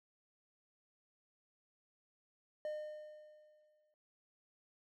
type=tone with exponential decay; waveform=triangle; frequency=608 Hz; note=D#5; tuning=40 cents flat; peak=-35 dBFS; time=2.65-3.94 s; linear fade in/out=1 ms; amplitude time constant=280 ms; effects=none